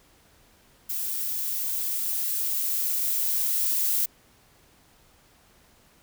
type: noise with level ramp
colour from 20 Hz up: violet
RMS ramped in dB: -30 to -24 dBFS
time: 0.89-4.06 s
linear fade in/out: 10 ms
effects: pink hiss -59 dBFS RMS until 6.02 s